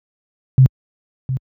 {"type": "tone with echo", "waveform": "sine", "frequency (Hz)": 130.81, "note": "C3", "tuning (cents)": 0, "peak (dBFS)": -5, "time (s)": [0.58, 0.66], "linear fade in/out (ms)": 0, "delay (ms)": 710, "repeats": 1, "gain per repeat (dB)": -12, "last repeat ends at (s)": 1.37, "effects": ["high-pass 60 Hz 12 dB/octave"]}